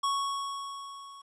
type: tone with level ramp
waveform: square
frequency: 1109 Hz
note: C#6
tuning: in tune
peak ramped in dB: -26 to -47 dBFS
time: 0.03-1.22 s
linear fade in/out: 10 ms
effects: resampled to 22050 Hz + 11-bit